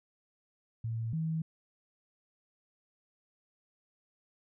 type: tone pair in turn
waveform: sine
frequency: 113.6 / 160.65 Hz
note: A#2 / E3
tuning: -44 / -44 cents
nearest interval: tritone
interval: 600 cents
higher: second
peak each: -32 / -30 dBFS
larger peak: second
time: 0.84-1.13 / 1.13-1.42 s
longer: neither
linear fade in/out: 5 ms
effects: none